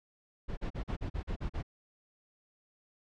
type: noise bursts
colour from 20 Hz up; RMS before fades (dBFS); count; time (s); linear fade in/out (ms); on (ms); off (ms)
brown; -35; 9; 0.48-1.628; 20; 92; 40
effects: low-pass 4000 Hz 12 dB/octave